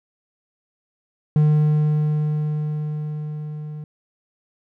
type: tone with level ramp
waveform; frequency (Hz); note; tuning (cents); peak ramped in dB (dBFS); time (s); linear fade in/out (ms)
triangle; 151.4; D#3; -47; -10 to -28; 1.36-3.84; 2
effects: none